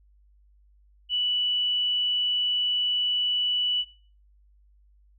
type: tone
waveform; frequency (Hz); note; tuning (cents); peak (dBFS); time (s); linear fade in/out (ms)
sine; 2960; F#7; 0; -22; 1.09-3.85; 50
effects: noise-tail reverb RT60 0.4 s tail -18 dB re dry + added 50 Hz sine -56 dBFS peak until 5.18 s